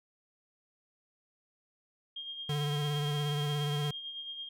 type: tone with tremolo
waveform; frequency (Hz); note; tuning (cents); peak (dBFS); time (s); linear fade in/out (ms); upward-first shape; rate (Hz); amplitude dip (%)
sine; 3223; G7; +47; -37; 2.16-4.49; 5; sine; 9; 45
type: tone with vibrato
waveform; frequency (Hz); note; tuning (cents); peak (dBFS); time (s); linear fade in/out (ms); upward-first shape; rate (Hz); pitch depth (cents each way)
square; 146.83; D3; 0; -31; 2.49-3.91; 5; triangle; 17; 36
effects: none